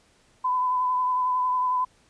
sine tone with vibrato, 1006 Hz, B5, 32 cents sharp, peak -21 dBFS, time 0.44-1.85 s, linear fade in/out 10 ms, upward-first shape triangle, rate 11 Hz, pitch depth 24 cents each way, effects pink hiss -61 dBFS RMS until 2.09 s + resampled to 22050 Hz

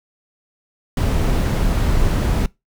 brown noise, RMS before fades -17 dBFS, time 0.97-2.46 s, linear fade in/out 2 ms, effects noise-tail reverb RT60 0.2 s tail -22 dB re dry

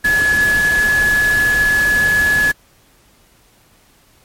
sine tone in noise, 1700 Hz, G#6, 40 cents sharp, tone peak -11 dBFS, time 0.04-2.52 s, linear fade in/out 10 ms, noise pink, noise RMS -24 dBFS, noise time 0.04-2.52 s, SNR +10 dB, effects pink hiss -52 dBFS RMS until 4.24 s + MP3 64 kbps

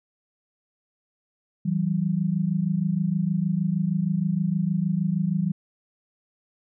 sine tone pair together, 163.58 / 190 Hz, E3 / F#3, -13 / +46 cents, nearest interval minor third, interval 259 cents, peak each -24 dBFS, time 1.65-5.52 s, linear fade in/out 10 ms, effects none

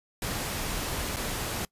pink noise with dropouts, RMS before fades -32 dBFS, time 0.22-1.65 s, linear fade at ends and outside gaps 2 ms, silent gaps 1.162-1.167 s, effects noise-tail reverb RT60 0.1 s tail -23 dB re dry + resampled to 32000 Hz

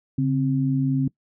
sine tone pair together, 140 / 264.3 Hz, C#3 / C4, +18 / +18 cents, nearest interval major seventh, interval 1100 cents, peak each -21 / -22 dBFS, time 0.18-1.08 s, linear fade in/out 5 ms, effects noise-tail reverb RT60 0.1 s tail -22 dB re dry

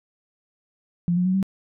sine tone with pitch steps, 173.5 / 179.62 / 185.95 / 192.51 Hz, F3 / F3 / F#3 / G3, -11 / +49 / +9 / -31 cents, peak -18 dBFS, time 1.08-1.428 s, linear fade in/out 0 ms, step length 87 ms, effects none

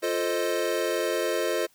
square chord, F dominant seventh, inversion none, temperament equal, 349.2 / 440 / 523.3 / 622.3 Hz, F4 / A4 / C5 / Eb5, 0 / 0 / 0 / 0 cents, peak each -31 dBFS, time 0.02-1.67 s, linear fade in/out 20 ms, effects white hiss -62 dBFS RMS until 1.74 s

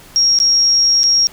sine tone with dropouts, 5590 Hz, F8, 1 cent sharp, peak -9 dBFS, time 0.16-1.27 s, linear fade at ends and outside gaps 0 ms, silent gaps 0.388-0.401 / 1.033-1.039 s, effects pink hiss -41 dBFS RMS until 1.32 s

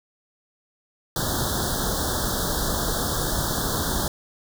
pink band-stop noise, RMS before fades -25 dBFS, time 1.16-4.08 s, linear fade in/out 2 ms, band 1700 to 3300 Hz, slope 96 dB/octave, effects none

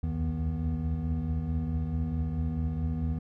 triangle tone cluster, 64.7 / 75.7 / 80.3 / 158.4 / 243.1 Hz, C2 / D#2 / E2 / D#3 / B3, -19 / -47 / -45 / +31 / -27 cents, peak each -38 / -35 / -29 / -31 / -34 dBFS, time 0.03-3.19 s, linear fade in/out 5 ms, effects none

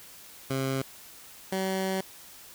15% pulse tone pair in turn, 133.9 / 190.19 Hz, C3 / F#3, +40 / +48 cents, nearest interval tritone, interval 608 cents, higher second, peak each -21 dBFS, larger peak neither, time 0.5-0.82 / 1.52-2.01 s, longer second, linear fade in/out 5 ms, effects white hiss -49 dBFS RMS until 2.54 s

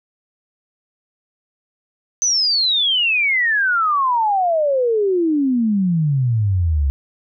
sine exponential sweep, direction down, 6190 to 66.9 Hz, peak -14 dBFS, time 2.22-6.9 s, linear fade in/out 0 ms, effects none

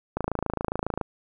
click train, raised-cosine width 1 ms, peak -12 dBFS, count 24, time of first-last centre 0.17-1.012 s, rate 27.3 Hz, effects none

